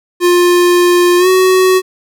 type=tone with pitch glide; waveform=square; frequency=353 to 372.9 Hz; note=F4 to F#4; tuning=+19 to +14 cents; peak=-7 dBFS; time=0.2-1.82 s; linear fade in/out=50 ms; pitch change=+95 cents; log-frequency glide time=1.18-1.28 s; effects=none